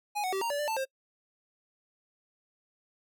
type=tone with pitch steps; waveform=square; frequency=830 / 741 / 385.9 / 929 / 576 / 591 / 886 / 532 Hz; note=G#5 / F#5 / G4 / A#5 / D5 / D5 / A5 / C5; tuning=-1 / +2 / -27 / -6 / -34 / +11 / +12 / +29 cents; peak=-30 dBFS; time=0.15-0.854 s; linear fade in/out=20 ms; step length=88 ms; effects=noise-tail reverb RT60 0.1 s tail -26 dB re dry